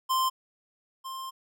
square tone pair in turn, 1043 / 1053.9 Hz, C6 / C6, -6 / +12 cents, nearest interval unison, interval 18 cents, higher second, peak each -24 / -36 dBFS, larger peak first, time 0.09-0.3 / 1.04-1.31 s, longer second, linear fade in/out 20 ms, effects none

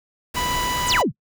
pink noise, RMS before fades -28 dBFS, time 0.34-1.02 s, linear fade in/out 10 ms
harmonic tone, 987.8 Hz, B5, in tune, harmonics 1 / 2 / 3 / 4 / 5 / 6 / 7, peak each -24 / -31 / -31 / -38 / -40 / -41 / -37 dBFS, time 0.36-1.03 s, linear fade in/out 10 ms
sine exponential sweep, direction down, 11320 to 103.83 Hz, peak -17 dBFS, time 0.86-1.12 s, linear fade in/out 50 ms
effects noise-tail reverb RT60 0.1 s tail -24 dB re dry

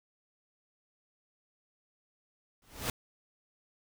pink noise with exponential growth, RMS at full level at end -29 dBFS, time 2.62-2.9 s, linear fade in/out 2 ms, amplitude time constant 59 ms, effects none

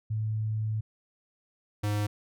sine / square tone pair in turn, 108.8 / 104.1 Hz, A2 / G#2, -19 / +5 cents, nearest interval minor second, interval 76 cents, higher first, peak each -27 dBFS, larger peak neither, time 0.1-0.81 / 1.83-2.07 s, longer first, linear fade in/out 10 ms, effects none

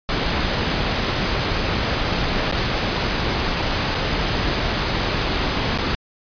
pink noise with dropouts, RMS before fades -21 dBFS, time 0.09-5.95 s, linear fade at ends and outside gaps 0 ms, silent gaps 2.514-2.524 / 3.946-3.95 / 5.776-5.786 s, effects resampled to 11025 Hz

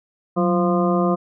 harmonic tone with a mistuned harmonic, 174.2 Hz, F3, 4 cents flat, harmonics 1 / 2 / 3 / 4 / 6 / 7, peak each -19 / -22 / -24 / -25 / -27 / -27 dBFS, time 0.36-1.16 s, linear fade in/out 20 ms, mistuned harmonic 1, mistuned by +91 cents, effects none

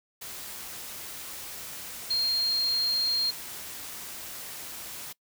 sine tone in noise, 4217 Hz, C8, 13 cents sharp, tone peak -23 dBFS, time 2.1-3.31 s, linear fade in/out 10 ms, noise white, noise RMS -40 dBFS, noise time 0.21-5.13 s, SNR +14 dB, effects noise-tail reverb RT60 0.1 s tail -22 dB re dry

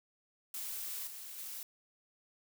blue noise with level steps, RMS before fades -41 / -47 / -44 dBFS, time 0.54-1.63 s, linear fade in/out 2 ms, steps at 1.07 / 1.38 s, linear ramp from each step 2 ms, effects none

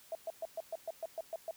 sine tone bursts, 653 Hz, E5, 17 cents flat, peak -35 dBFS, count 10, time 0.12-1.51 s, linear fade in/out 2 ms, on 31 ms, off 120 ms, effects white hiss -60 dBFS RMS until 1.56 s

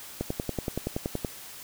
click train, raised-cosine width 2 ms, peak -15 dBFS, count 12, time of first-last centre 0.21-1.248 s, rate 10.6 Hz, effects white hiss -44 dBFS RMS until 1.63 s

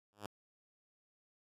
5% pulse tone with exponential growth, 103.3 Hz, G#2, 9 cents flat, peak -28 dBFS, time 0.13-0.26 s, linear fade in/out 0 ms, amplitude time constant 27 ms, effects resampled to 32000 Hz

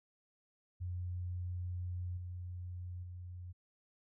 sine tone with level steps, 89.4 Hz, F2, 41 cents sharp, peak -37 / -41 / -44 dBFS, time 0.8-3.53 s, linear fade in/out 20 ms, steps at 2.17 / 3.03 s, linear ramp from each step 5 ms, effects none

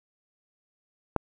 click, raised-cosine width 1 ms, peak -9 dBFS, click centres 1.163 s, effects none

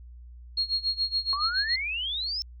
sine tone with tremolo, 4282 Hz, C8, 39 cents sharp, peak -22 dBFS, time 0.57-1.76 s, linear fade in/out 5 ms, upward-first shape sine, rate 7.1 Hz, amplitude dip 90%
sine exponential sweep, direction up, 1085 to 5400 Hz, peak -28 dBFS, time 1.33-2.42 s, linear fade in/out 0 ms
effects added 60 Hz sine -43 dBFS peak until 2.6 s

